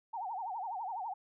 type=tone with vibrato; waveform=sine; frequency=829 Hz; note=G#5; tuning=3 cents flat; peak=-36 dBFS; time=0.13-1.14 s; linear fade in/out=10 ms; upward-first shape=sine; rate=12 Hz; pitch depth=220 cents each way; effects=none